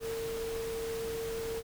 sine tone in noise, 454.3 Hz, A#4, 45 cents flat, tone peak -34 dBFS, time 0-1.63 s, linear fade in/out 50 ms, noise pink, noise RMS -43 dBFS, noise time 0-1.63 s, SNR +6 dB, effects none

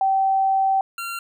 sine / 25% pulse tone pair in turn, 773 / 1377.3 Hz, G5 / F6, -24 / -24 cents, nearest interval minor seventh, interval 1000 cents, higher second, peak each -16 / -24 dBFS, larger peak first, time 0.01-0.81 / 0.98-1.19 s, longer first, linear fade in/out 2 ms, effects none

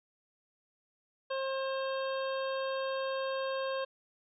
harmonic tone with a mistuned harmonic, 534 Hz, C5, 35 cents sharp, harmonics 1 / 2 / 3 / 5 / 6 / 7 / 8, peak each -33 / -39 / -43 / -47 / -49 / -50 / -51 dBFS, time 1.3-3.85 s, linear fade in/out 10 ms, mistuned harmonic 8, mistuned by +26 cents, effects none

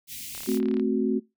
white band-stop noise, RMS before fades -38 dBFS, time 0.07-0.6 s, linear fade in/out 50 ms, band 300 to 2100 Hz, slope 48 dB/octave
click train, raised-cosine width 0.3 ms, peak -26 dBFS, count 17, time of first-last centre 0.35-0.797 s, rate 35.8 Hz
sine chord, F# diminished, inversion first, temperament equal, 220 / 261.6 / 370 Hz, A3 / C4 / F#4, 0 / 0 / 0 cents, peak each -26 dBFS, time 0.47-1.2 s, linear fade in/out 20 ms
effects noise-tail reverb RT60 0.2 s tail -21 dB re dry

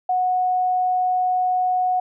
sine tone, 734 Hz, F#5, 14 cents flat, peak -17 dBFS, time 0.09-2 s, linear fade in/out 5 ms, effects none

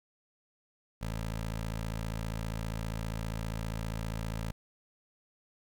15% pulse tone with notch filter, 55 Hz, A1, in tune, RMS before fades -36 dBFS, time 1.01-4.52 s, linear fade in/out 10 ms, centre 330 Hz, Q 1.7, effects 11-bit

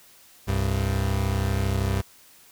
35% pulse tone pair together, 65.41 / 98 Hz, C2 / G2, 0 / 0 cents, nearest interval perfect fifth, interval 700 cents, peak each -25 / -22 dBFS, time 0.47-2.02 s, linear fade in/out 20 ms, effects white hiss -53 dBFS RMS until 2.51 s

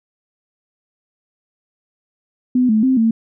sine tone with pitch steps, 251.3 / 217.1 / 261.1 / 225.3 Hz, B3 / A3 / C4 / A3, +30 / -23 / -3 / +41 cents, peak -11 dBFS, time 2.55-3.11 s, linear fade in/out 5 ms, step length 140 ms, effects none

